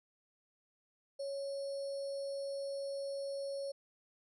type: tone with sample-and-hold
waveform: sine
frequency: 554.4 Hz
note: C#5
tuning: in tune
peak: -37 dBFS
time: 1.19-3.72 s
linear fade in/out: 10 ms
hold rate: 4900 Hz
effects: resampled to 24000 Hz